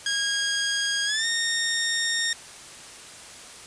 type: tone with pitch glide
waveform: 15% pulse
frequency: 1633 to 1843.6 Hz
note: G#6 to A#6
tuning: -30 to -20 cents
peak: -17 dBFS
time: 0.06-2.33 s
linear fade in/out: 2 ms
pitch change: +210 cents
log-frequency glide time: 1.05-1.26 s
effects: white hiss -43 dBFS RMS until 3.66 s + resampled to 22050 Hz